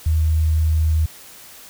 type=tone; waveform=sine; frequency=78.9 Hz; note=D#2; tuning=25 cents sharp; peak=-14 dBFS; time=0.06-1.06 s; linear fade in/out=5 ms; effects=white hiss -42 dBFS RMS until 1.69 s